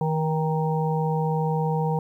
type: harmonic tone with a mistuned harmonic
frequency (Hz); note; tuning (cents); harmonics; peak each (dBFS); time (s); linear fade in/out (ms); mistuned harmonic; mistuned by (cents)
158; D#3; +27; 1 / 3 / 5 / 6; -23 / -28 / -30 / -31; 0.01-1.99; 2; 6; -30
effects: 10-bit